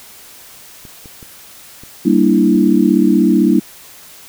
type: clicks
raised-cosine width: 3 ms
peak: -24 dBFS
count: 5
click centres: 0.852 / 1.058 / 1.228 / 1.836 / 2.551 s
type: chord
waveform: sine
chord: E half-diminished seventh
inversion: first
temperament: equal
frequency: 196 / 233.1 / 293.7 / 329.6 Hz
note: G3 / Bb3 / D4 / E4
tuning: 0 / 0 / 0 / 0 cents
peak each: -14 dBFS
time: 2.05-3.6 s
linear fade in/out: 10 ms
effects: white hiss -39 dBFS RMS until 4.28 s